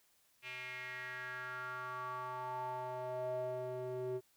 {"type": "tone with band-pass filter sweep", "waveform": "square", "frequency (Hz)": 126.6, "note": "B2", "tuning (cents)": 43, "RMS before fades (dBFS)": -42, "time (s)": [0.42, 4.21], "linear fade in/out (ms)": 50, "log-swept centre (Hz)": [2500, 420], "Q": 5.1, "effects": ["white hiss -72 dBFS RMS until 4.36 s"]}